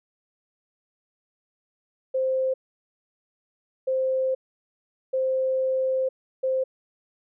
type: tone bursts at uneven times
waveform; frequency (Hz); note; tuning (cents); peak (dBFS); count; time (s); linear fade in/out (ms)
sine; 523; C5; -1; -21; 4; 2.14-2.54 / 3.87-4.35 / 5.13-6.09 / 6.43-6.64; 10
effects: none